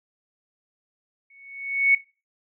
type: tone with exponential growth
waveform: sine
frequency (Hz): 2217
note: C#7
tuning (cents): 0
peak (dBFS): -12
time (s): 1.3-1.95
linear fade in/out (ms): 5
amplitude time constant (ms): 140
effects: noise-tail reverb RT60 0.3 s tail -19 dB re dry